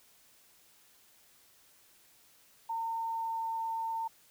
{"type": "tone with pitch glide", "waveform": "sine", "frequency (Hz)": [910, 904.2], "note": ["A#5", "A5"], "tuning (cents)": [-42, 47], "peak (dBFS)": -32, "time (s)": [2.69, 4.08], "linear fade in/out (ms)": 10, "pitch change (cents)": -11, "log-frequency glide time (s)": [2.98, 3.5], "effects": ["white hiss -63 dBFS RMS until 4.3 s"]}